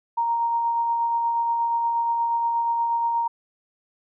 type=tone with tremolo; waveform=sine; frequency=932 Hz; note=A#5; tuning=1 cent flat; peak=-19 dBFS; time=0.17-3.28 s; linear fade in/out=10 ms; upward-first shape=sine; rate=8.4 Hz; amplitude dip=25%; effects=none